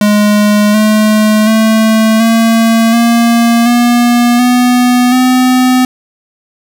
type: tone with pitch steps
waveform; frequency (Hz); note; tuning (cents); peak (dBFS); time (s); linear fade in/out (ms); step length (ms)
square; 208.4 / 214.4 / 220.5 / 226.9 / 233.4 / 240.1 / 247 / 254.1; G#3 / A3 / A3 / A#3 / A#3 / B3 / B3 / B3; +6 / -45 / +4 / -47 / +2 / -49 / 0 / +49; -6; 0.01-5.85; 2; 730
effects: 7-bit

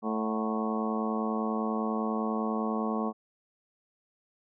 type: harmonic tone with a mistuned harmonic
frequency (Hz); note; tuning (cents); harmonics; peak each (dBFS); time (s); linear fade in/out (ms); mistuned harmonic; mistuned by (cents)
110; A2; 0; 2 / 3 / 4 / 5 / 6 / 7 / 8 / 9 / 10; -30 / -39 / -36 / -40 / -41 / -38 / -42 / -42 / -37; 0.02-3.13; 50; 7; -57
effects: none

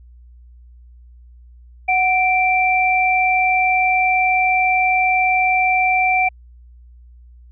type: tone pair together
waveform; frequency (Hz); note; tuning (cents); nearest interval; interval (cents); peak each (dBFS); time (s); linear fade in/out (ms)
sine; 740.9 / 2349; F#5 / D7; +2 / 0; octave + minor sixth; 1998; -16; 1.88-6.29; 10
effects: added 60 Hz sine -41 dBFS peak until 7.51 s

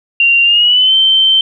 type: tone with pitch glide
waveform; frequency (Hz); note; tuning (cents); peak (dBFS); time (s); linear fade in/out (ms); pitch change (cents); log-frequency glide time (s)
sine; 2768 to 3107; F7 to G7; -16 to -16; -6; 0.2-1.41; 2; +200; 0.43-0.95
effects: none

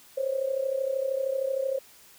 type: tone with amplitude modulation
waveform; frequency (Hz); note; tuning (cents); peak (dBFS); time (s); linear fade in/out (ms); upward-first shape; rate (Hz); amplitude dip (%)
sine; 535; C5; +38; -22; 0.17-1.79; 10; sine; 33; 75
effects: white hiss -54 dBFS RMS until 2.18 s

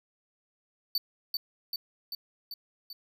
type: tone with echo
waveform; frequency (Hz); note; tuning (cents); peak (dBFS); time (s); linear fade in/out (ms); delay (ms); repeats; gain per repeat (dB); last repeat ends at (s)
square; 4546; C#8; +43; -26; 0.95-0.98; 2; 390; 5; -3; 2.93
effects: none

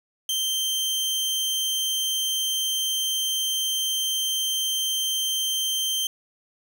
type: tone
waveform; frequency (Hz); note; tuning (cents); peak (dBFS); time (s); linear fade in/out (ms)
sawtooth; 3136; G7; 0; -20; 0.29-6.07; 2
effects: none

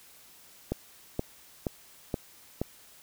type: click train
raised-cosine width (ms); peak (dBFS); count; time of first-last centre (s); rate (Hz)
2; -15; 5; 0.72-2.616; 2.11
effects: white hiss -55 dBFS RMS until 3.02 s

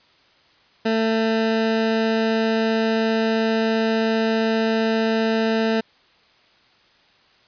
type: tone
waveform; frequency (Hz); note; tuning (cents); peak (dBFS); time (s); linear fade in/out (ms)
20% pulse; 223.1; A3; +24; -13; 0.85-5.81; 10
effects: white hiss -56 dBFS RMS until 7.47 s + resampled to 11025 Hz

